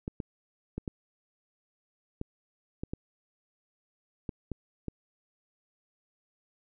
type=clicks; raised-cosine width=3 ms; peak=-21 dBFS; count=10; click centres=0.079 / 0.202 / 0.78 / 0.878 / 2.214 / 2.835 / 2.935 / 4.292 / 4.517 / 4.883 s; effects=none